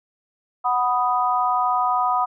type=chord; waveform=sine; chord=B major; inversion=second; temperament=equal; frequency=740 / 987.8 / 1244.5 Hz; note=F#5 / B5 / D#6; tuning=0 / 0 / 0 cents; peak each=-22 dBFS; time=0.64-2.26 s; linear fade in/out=20 ms; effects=none